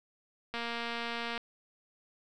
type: click train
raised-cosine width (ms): 0.3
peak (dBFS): -21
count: 197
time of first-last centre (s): 0.54-1.378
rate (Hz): 234
effects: none